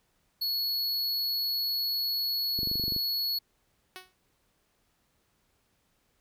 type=tone; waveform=square; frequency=4372 Hz; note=C#8; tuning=25 cents flat; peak=-28 dBFS; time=0.41-3.39 s; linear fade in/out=10 ms
type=click train; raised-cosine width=3 ms; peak=-25 dBFS; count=10; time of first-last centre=2.59-2.963 s; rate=24.1 Hz
type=tone with exponential decay; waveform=5% pulse; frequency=370.7 Hz; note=F#4; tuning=3 cents sharp; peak=-27 dBFS; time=3.96-4.15 s; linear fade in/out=0 ms; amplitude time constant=41 ms
effects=pink hiss -72 dBFS RMS until 6.2 s

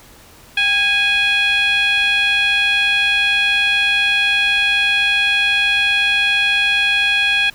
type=tone with frequency modulation; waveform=sine; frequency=2489 Hz; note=D#7; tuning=in tune; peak=-11 dBFS; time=0.57-7.5 s; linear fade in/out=5 ms; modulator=848 Hz; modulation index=1.1; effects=tanh soft clip ceiling -10 dBFS + pink hiss -44 dBFS RMS until 7.54 s

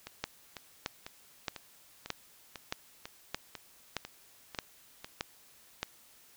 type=two click trains; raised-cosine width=0.2 ms; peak=-24 / -15 dBFS; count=11 / 10; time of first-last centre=0.07-5.045 / 0.24-5.83 s; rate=2.01 / 1.61 Hz; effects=white hiss -60 dBFS RMS until 6.36 s

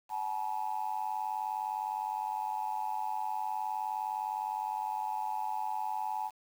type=tone with amplitude modulation; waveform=sine; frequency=860 Hz; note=A5; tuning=40 cents flat; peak=-27 dBFS; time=0.09-6.31 s; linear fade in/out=50 ms; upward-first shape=sine; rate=99.6 Hz; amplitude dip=100%; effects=tanh soft clip ceiling -24 dBFS + 9-bit

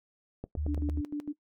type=click train; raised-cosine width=2 ms; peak=-24 dBFS; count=5; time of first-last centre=0.44-0.889 s; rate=8.9 Hz
type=tone; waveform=sine; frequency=74.9 Hz; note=D2; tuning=35 cents sharp; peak=-30 dBFS; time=0.57-1.01 s; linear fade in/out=5 ms
type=tone with tremolo; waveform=sine; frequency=293.7 Hz; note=D4; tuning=in tune; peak=-30 dBFS; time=0.67-1.33 s; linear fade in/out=20 ms; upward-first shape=square; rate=6.6 Hz; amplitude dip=80%
effects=noise-tail reverb RT60 0.1 s tail -19 dB re dry

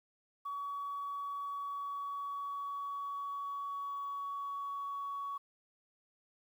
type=tone with pitch glide; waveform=sine; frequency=1131 to 1122.5 Hz; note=C#6 to C#6; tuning=+34 to +21 cents; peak=-36 dBFS; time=0.45-5.38 s; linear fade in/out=10 ms; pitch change=-13 cents; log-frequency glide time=1.39-5.1 s; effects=tanh soft clip ceiling -33 dBFS + 11-bit

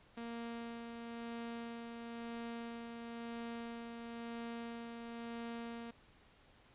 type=tone with tremolo; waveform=sawtooth; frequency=233.1 Hz; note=A#3; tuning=in tune; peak=-38 dBFS; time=0.17-5.91 s; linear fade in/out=5 ms; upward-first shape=sine; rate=0.99 Hz; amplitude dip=35%; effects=pink hiss -65 dBFS RMS until 6.74 s + resampled to 8000 Hz

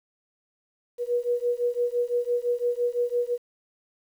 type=beating tone pair; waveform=sine; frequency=480.8 / 486.7 Hz; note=B4 / B4; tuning=-46 / -25 cents; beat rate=5.9 Hz; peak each=-26 dBFS; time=0.98-3.38 s; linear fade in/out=50 ms; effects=9-bit

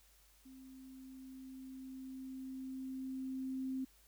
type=tone with level ramp; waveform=sine; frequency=262.5 Hz; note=C4; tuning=6 cents sharp; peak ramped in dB=-53 to -36 dBFS; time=0.45-3.85 s; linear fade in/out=10 ms; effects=added 50 Hz sine -68 dBFS peak until 4.07 s + white hiss -68 dBFS RMS until 4.07 s

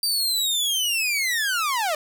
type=linear sweep; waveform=sawtooth; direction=down; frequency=4700 to 587.3 Hz; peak=-18 dBFS; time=0.03-1.95 s; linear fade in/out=2 ms; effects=10-bit

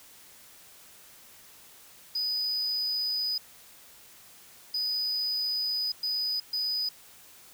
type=tone bursts at uneven times; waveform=triangle; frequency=4978 Hz; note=D#8; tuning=in tune; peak=-26 dBFS; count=4; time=2.15-3.38 / 4.74-5.92 / 6.03-6.4 / 6.53-6.89 s; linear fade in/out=5 ms; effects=white hiss -53 dBFS RMS until 7.53 s

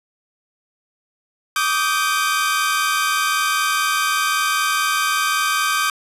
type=tone cluster; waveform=sawtooth; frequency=1159 / 1239 / 1560 Hz; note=D6 / D#6 / G6; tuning=-23 / -8 / -9 cents; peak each=-18 dBFS; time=1.56-5.9 s; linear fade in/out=2 ms; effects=resampled to 32000 Hz + 8-bit

